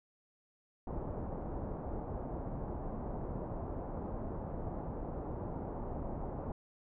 pink low-pass noise, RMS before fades -40 dBFS, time 0.87-6.52 s, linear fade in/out 2 ms, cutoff 890 Hz, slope 24 dB/octave, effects none

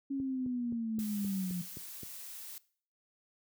sine linear sweep, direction down, 277.2 to 174.61 Hz, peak -32 dBFS, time 0.1-1.62 s, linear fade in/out 10 ms
click train, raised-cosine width 3 ms, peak -32 dBFS, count 8, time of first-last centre 0.2-2.032 s, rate 3.82 Hz
blue noise, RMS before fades -46 dBFS, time 0.99-2.58 s, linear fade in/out 0 ms
effects noise-tail reverb RT60 0.5 s tail -20 dB re dry + high-pass 80 Hz 12 dB/octave

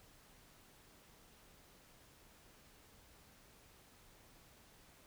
silence, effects pink hiss -64 dBFS RMS until 5.06 s

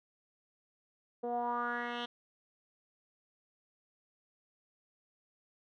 10% pulse tone with low-pass filter sweep, 239.9 Hz, A#3, 50 cents sharp, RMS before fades -36 dBFS, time 1.23-2.06 s, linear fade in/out 10 ms, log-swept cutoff 550 to 3300 Hz, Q 4.6, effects none

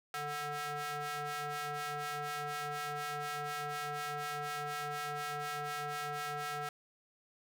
sawtooth ring-modulated tone, 293.7 Hz, D4, in tune, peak -30 dBFS, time 0.14-6.69 s, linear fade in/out 2 ms, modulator 1030 Hz, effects 12-bit

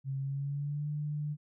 sine tone with pitch glide, 135.6 to 148.73 Hz, C#3 to D3, -38 to +22 cents, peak -32 dBFS, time 0.04-1.37 s, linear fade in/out 50 ms, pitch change +160 cents, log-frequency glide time 0.18-0.88 s, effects none

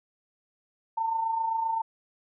sine tone with amplitude modulation, 902 Hz, A5, 43 cents sharp, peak -23 dBFS, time 0.97-1.82 s, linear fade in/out 10 ms, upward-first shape sine, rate 27.7 Hz, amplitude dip 50%, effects none

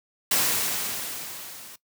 white noise with level ramp, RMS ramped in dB -21 to -44 dBFS, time 0.31-1.76 s, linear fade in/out 5 ms, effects noise-tail reverb RT60 0.1 s tail -19 dB re dry + high-pass 100 Hz 12 dB/octave

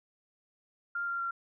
sine tone with pitch steps, 1396.9 / 1385.6 / 1374.5 Hz, F6 / F6 / F6, 0 / -14 / -28 cents, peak -31 dBFS, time 0.95-1.31 s, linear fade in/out 5 ms, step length 120 ms, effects none

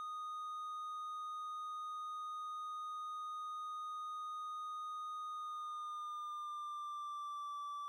triangle tone with pitch glide, 1238 to 1161.8 Hz, D#6 to D6, -9 to -19 cents, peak -40 dBFS, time 0-7.88 s, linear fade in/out 0 ms, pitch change -110 cents, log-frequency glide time 5.27-7.58 s, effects none

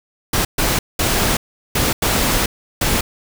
pink noise bursts at uneven times, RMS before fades -17 dBFS, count 6, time 0.33-0.45 / 0.58-0.79 / 0.99-1.37 / 1.75-1.93 / 2.02-2.46 / 2.81-3.01 s, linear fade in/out 5 ms, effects none

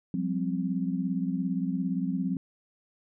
sine chord, F suspended second, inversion none, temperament equal with one note detuned, 178.59 / 196 / 261.6 Hz, F3 / G3 / C4, +39 / 0 / 0 cents, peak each -30 / -32 / -31 dBFS, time 0.14-2.37 s, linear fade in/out 2 ms, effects none

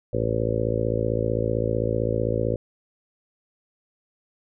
harmonic tone, 55.6 Hz, A1, 19 cents sharp, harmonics 1 / 2 / 3 / 4 / 5 / 6 / 7 / 8 / 9 / 10, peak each -33 / -27 / -35 / -33 / -34 / -33 / -31 / -31 / -27 / -31 dBFS, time 0.13-2.56 s, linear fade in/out 5 ms, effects none

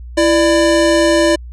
square tone pair together, 333.4 / 594 Hz, E4 / D5, +20 / +20 cents, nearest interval minor seventh, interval 1000 cents, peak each -13 dBFS, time 0.17-1.36 s, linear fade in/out 10 ms, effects added 60 Hz sine -28 dBFS peak until 1.52 s + resampled to 22050 Hz

